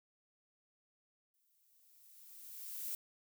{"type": "noise with exponential growth", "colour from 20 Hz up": "violet", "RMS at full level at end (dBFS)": -40, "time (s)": [1.34, 2.95], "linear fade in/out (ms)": 1, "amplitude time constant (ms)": 350, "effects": []}